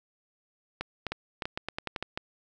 clicks, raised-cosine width 0.3 ms, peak -16 dBFS, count 12, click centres 0.81 / 1.067 / 1.12 / 1.422 / 1.455 / 1.575 / 1.686 / 1.785 / 1.873 / 1.962 / 2.026 / 2.175 s, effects none

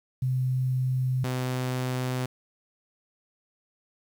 sine / sawtooth tone pair in turn, 128.8 / 127.47 Hz, C3 / C3, -27 / -45 cents, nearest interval unison, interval 18 cents, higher first, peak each -23 dBFS, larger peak neither, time 0.22-1.24 / 1.24-2.26 s, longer neither, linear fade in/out 5 ms, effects 9-bit

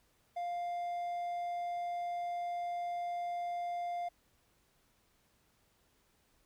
triangle tone, 700 Hz, F5, 4 cents sharp, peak -33 dBFS, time 0.36-4.09 s, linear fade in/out 10 ms, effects pink hiss -72 dBFS RMS until 6.45 s

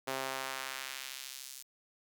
sawtooth tone with high-pass filter sweep, 133 Hz, C3, 29 cents sharp, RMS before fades -41 dBFS, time 0.07-1.63 s, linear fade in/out 10 ms, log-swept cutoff 490 to 6700 Hz, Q 0.82, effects none

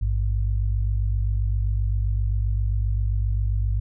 sine tone pair together, 53.61 / 101.2 Hz, A1 / G#2, -44 / -44 cents, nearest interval major seventh, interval 1100 cents, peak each -21 / -25 dBFS, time 0.01-3.8 s, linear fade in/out 10 ms, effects none

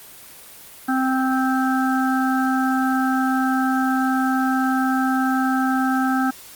harmonic tone, 261.6 Hz, C4, in tune, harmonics 1 / 3 / 5 / 6, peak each -19 / -24 / -26 / -27 dBFS, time 0.88-6.31 s, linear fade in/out 10 ms, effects white hiss -42 dBFS RMS until 6.55 s + Opus 24 kbps

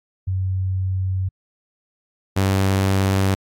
sine / sawtooth tone pair in turn, 94 / 96.59 Hz, F#2 / G2, +28 / -25 cents, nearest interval unison, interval 47 cents, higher second, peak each -19 / -12 dBFS, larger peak second, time 0.27-1.29 / 2.36-3.35 s, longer first, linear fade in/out 10 ms, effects AAC 64 kbps

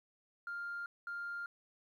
sine tone bursts at uneven times, 1400 Hz, F6, 4 cents sharp, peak -38 dBFS, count 2, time 0.47-0.86 / 1.07-1.46 s, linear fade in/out 2 ms, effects tanh soft clip ceiling -35 dBFS + 12-bit

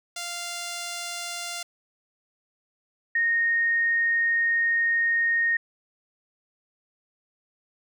5% pulse / sine tone pair in turn, 696 / 1853.8 Hz, F5 / A#6, -6 / -10 cents, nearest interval octave + perfect fourth, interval 1696 cents, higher second, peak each -20 dBFS, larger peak neither, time 0.16-1.63 / 3.15-5.57 s, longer second, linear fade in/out 5 ms, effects none

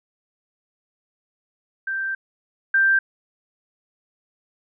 sine tone pair in turn, 1568 / 1574.6 Hz, G6 / G6, 0 / +7 cents, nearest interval unison, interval 7 cents, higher second, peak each -23 / -14 dBFS, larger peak second, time 1.87-2.15 / 2.74-2.99 s, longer first, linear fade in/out 5 ms, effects none

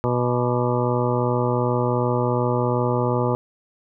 harmonic tone with a mistuned harmonic, 122.7 Hz, B2, 11 cents flat, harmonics 1 / 2 / 3 / 4 / 5 / 7 / 8 / 9 / 10, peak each -23 / -27 / -26 / -25 / -29 / -29 / -31 / -35 / -32 dBFS, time 0.04-3.35 s, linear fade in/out 0 ms, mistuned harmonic 10, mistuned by -53 cents, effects none

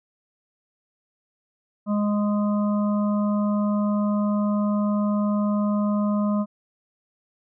harmonic tone, 207 Hz, G#3, 5 cents flat, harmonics 1 / 3 / 5 / 6, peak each -20 / -30 / -34 / -36 dBFS, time 1.86-6.46 s, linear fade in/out 50 ms, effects none

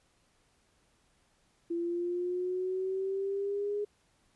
sine exponential sweep, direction up, 338.2 to 415.3 Hz, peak -30 dBFS, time 1.7-3.85 s, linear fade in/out 10 ms, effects pink hiss -70 dBFS RMS until 4.35 s + resampled to 24000 Hz

